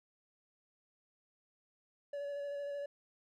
triangle tone with vibrato, 570 Hz, C#5, 48 cents sharp, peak -36 dBFS, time 2.13-2.86 s, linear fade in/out 5 ms, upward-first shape square, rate 13 Hz, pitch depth 13 cents each way, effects none

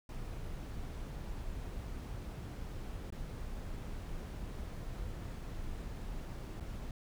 brown noise with dropouts, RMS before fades -42 dBFS, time 0.09-6.91 s, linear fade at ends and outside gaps 2 ms, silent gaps 3.104-3.123 / 6.6-6.606 s, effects none

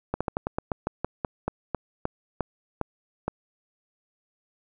slowing click train, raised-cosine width 1 ms, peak -12 dBFS, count 16, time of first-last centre 0.14-3.28 s, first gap 66 ms, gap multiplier 1.15, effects none

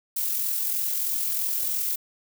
violet noise with amplitude modulation, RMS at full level -25 dBFS, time 0.16-1.96 s, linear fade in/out 10 ms, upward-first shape sine, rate 43.1 Hz, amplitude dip 35%, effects none

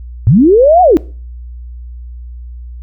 sine linear two-way sweep, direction up then down, 93 to 753 to 283.3 Hz, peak -3 dBFS, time 0.27-0.97 s, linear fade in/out 0 ms, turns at 0.82 s, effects noise-tail reverb RT60 0.4 s tail -22 dB re dry + added 60 Hz sine -25 dBFS peak until 2.82 s

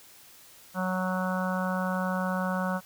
harmonic tone, 185 Hz, F#3, in tune, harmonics 1 / 3 / 4 / 5 / 6 / 7 / 8, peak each -29 / -34 / -38 / -37 / -37 / -38 / -36 dBFS, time 0.74-2.81 s, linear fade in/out 50 ms, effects white hiss -53 dBFS RMS until 2.85 s

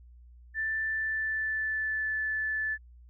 sine tone with pitch glide, 1767 to 1743.7 Hz, A6 to A6, +7 to -16 cents, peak -28 dBFS, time 0.54-2.78 s, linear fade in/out 50 ms, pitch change -23 cents, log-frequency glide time 0.83-2.14 s, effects added 60 Hz sine -50 dBFS peak until 3.09 s

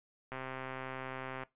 click train, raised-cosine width 0.5 ms, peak -26 dBFS, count 147, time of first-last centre 0.32-1.435 s, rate 131 Hz, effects noise-tail reverb RT60 0.2 s tail -20 dB re dry + resampled to 8000 Hz

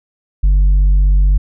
sine tone with tanh clipping, 48 Hz, G1, 36 cents flat, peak -8 dBFS, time 0.43-1.38 s, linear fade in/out 10 ms, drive 3 dB, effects none

